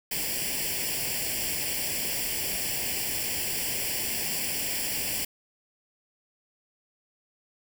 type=noise with comb filter; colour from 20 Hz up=white; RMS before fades=-30 dBFS; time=0.11-5.25 s; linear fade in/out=5 ms; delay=0.39 ms; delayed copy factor=+0.85; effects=none